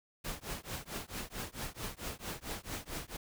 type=noise with tremolo; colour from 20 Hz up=pink; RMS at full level=-38 dBFS; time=0.24-3.17 s; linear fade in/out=10 ms; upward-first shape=triangle; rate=4.5 Hz; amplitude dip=100%; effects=none